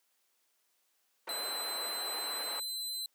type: band-pass noise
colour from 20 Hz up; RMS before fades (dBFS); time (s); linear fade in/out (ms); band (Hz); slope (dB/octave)
pink; -43; 1.27-2.6; 5; 530 to 1800; 12
type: tone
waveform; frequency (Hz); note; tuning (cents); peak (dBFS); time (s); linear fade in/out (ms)
sawtooth; 4048; B7; +42; -33; 1.29-3.06; 2
effects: white hiss -75 dBFS RMS until 3.14 s + high-pass 300 Hz 12 dB/octave